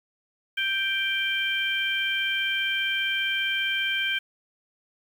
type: harmonic tone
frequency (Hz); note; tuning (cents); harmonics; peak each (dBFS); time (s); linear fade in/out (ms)
785; G5; +2; 2 / 3 / 4; -28 / -28 / -28; 0.57-4.19; 10
effects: 8-bit